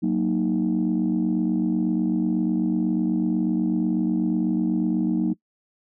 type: chord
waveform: sine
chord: D# minor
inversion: first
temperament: equal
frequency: 185 / 233.1 / 311.1 Hz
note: F#3 / A#3 / D#4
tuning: 0 / 0 / 0 cents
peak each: -23 dBFS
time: 0.02-5.34 s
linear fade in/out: 20 ms
effects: noise-tail reverb RT60 0.1 s tail -23 dB re dry + tanh soft clip ceiling -14 dBFS